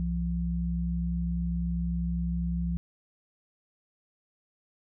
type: tone pair together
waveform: sine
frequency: 64.28 / 172.1 Hz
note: C2 / F3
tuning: -30 / -25 cents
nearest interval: octave + perfect fourth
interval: 1705 cents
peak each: -30 / -29 dBFS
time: 0-2.77 s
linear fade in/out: 0 ms
effects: none